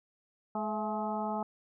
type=harmonic tone with a mistuned harmonic; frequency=212.4 Hz; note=G#3; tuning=39 cents sharp; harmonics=1 / 2 / 3 / 4 / 5 / 6; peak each=-36 / -42 / -38 / -35 / -44 / -43 dBFS; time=0.55-1.43 s; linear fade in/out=2 ms; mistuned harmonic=3; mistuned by=+61 cents; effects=none